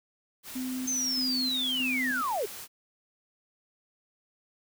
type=noise; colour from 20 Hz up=white; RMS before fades=-42 dBFS; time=0.43-2.68 s; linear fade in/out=50 ms
type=tone with tremolo; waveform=sine; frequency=256.3 Hz; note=C4; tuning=36 cents flat; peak=-31 dBFS; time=0.55-2.22 s; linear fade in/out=10 ms; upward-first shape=square; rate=1.6 Hz; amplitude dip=45%
type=linear sweep; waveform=sine; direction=down; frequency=6340 to 369.6 Hz; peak=-27 dBFS; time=0.87-2.46 s; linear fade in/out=10 ms
effects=none